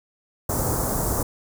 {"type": "band-stop noise", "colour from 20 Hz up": "pink", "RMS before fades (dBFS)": -24, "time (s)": [0.49, 1.23], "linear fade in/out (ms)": 5, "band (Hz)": [1200, 6800], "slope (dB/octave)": 24, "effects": []}